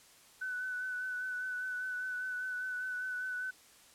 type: tone with vibrato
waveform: sine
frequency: 1499 Hz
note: F#6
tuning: 22 cents sharp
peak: -35 dBFS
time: 0.41-3.51 s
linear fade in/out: 10 ms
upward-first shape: sine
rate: 5 Hz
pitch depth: 24 cents each way
effects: white hiss -60 dBFS RMS until 3.94 s + low-pass 11000 Hz 12 dB/octave